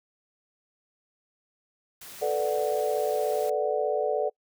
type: noise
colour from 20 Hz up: white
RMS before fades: -44 dBFS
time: 2.01-3.5 s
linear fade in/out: 5 ms
type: chord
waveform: sine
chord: B minor seventh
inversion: third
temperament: equal with one note detuned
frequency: 437.2 / 493.9 / 587.3 / 740 Hz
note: A4 / B4 / D5 / F#5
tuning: -11 / 0 / 0 / 0 cents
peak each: -28 / -31 / -28 / -31 dBFS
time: 2.21-4.3 s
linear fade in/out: 20 ms
effects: noise-tail reverb RT60 0.1 s tail -26 dB re dry